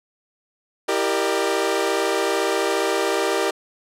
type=chord; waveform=sawtooth; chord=E half-diminished seventh; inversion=none; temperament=equal with one note detuned; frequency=329.6 / 392 / 466.2 / 601.8 Hz; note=E4 / G4 / Bb4 / D5; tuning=0 / 0 / 0 / +42 cents; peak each=-24 / -19 / -21 / -22 dBFS; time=0.88-3.51 s; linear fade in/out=10 ms; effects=low-pass 11000 Hz 12 dB/octave